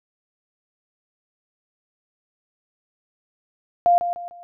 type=tone with echo; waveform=sine; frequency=698.5 Hz; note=F5; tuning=in tune; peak=-12 dBFS; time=3.86-3.98 s; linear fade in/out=0 ms; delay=150 ms; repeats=3; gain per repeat=-9 dB; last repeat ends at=4.43 s; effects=none